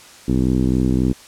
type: tone with low-pass filter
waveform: 10% pulse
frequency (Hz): 63.7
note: C2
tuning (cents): -46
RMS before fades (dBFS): -17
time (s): 0.28-1.13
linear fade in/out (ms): 5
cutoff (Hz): 290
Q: 1.6
effects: white hiss -43 dBFS RMS until 1.27 s + low-pass 9000 Hz 12 dB/octave

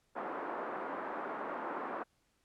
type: band-pass noise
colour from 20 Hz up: white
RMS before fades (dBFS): -40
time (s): 0.15-2.04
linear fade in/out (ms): 20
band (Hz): 250 to 1300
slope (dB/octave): 24
effects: pink hiss -75 dBFS RMS until 2.44 s + low-pass 11000 Hz 12 dB/octave

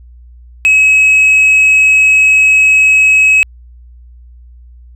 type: tone with tanh clipping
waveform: sine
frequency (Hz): 2561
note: D#7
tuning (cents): +49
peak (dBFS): -5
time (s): 0.65-3.43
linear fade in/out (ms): 0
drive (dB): 2
effects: added 60 Hz sine -34 dBFS peak until 4.95 s

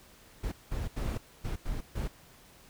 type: noise bursts at uneven times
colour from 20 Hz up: brown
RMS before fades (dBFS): -33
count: 6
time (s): 0.43-0.52 / 0.71-0.88 / 0.96-1.18 / 1.44-1.56 / 1.65-1.81 / 1.95-2.08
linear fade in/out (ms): 10
effects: pink hiss -57 dBFS RMS until 2.69 s

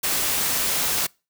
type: noise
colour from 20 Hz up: white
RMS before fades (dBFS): -23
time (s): 0.03-1.07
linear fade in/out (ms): 10
effects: noise-tail reverb RT60 0.3 s tail -26 dB re dry

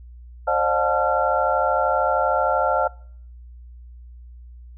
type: tone cluster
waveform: sine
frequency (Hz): 533 / 606 / 716 / 873 / 1371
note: C5 / D#5 / F5 / A5 / F6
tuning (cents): +32 / -46 / +43 / -14 / -32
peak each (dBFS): -24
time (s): 0.47-2.88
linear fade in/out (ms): 10
effects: noise-tail reverb RT60 0.6 s tail -25 dB re dry + added 60 Hz sine -39 dBFS peak until 4.77 s

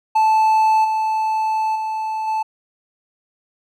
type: tone with level steps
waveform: triangle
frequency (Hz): 875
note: A5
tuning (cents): -10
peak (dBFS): -10 / -15 / -19 / -16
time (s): 0.15-2.43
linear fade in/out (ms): 10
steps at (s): 0.84 / 1.75 / 2.27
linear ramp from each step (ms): 10
effects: none

